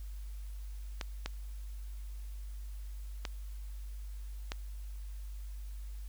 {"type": "clicks", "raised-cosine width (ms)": 0.2, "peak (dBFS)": -19, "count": 4, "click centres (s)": [1.012, 1.26, 3.252, 4.519], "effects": ["added 50 Hz sine -40 dBFS peak until 6.08 s", "white hiss -62 dBFS RMS until 6.08 s"]}